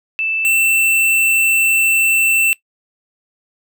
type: tone pair in turn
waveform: sine / square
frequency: 2642 / 2677 Hz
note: E7 / E7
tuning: +3 / +26 cents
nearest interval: unison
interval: 23 cents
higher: second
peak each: -16 / -12 dBFS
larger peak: second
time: 0.19-0.45 / 0.45-2.53 s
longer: second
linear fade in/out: 0 ms
effects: noise-tail reverb RT60 0.1 s tail -21 dB re dry